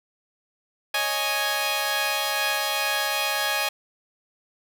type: chord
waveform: 10% pulse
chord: C# suspended second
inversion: none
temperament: equal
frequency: 554.4 / 622.3 / 830.6 Hz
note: C#5 / D#5 / G#5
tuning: 0 / 0 / 0 cents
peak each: -22 / -21 / -17 dBFS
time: 0.94-3.69 s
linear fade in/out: 5 ms
effects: none